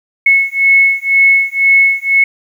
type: beating tone pair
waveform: sine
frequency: 2193 / 2195 Hz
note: C#7 / C#7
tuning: -19 / -18 cents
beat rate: 2 Hz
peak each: -10 dBFS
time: 0.26-2.24 s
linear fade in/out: 5 ms
effects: 7-bit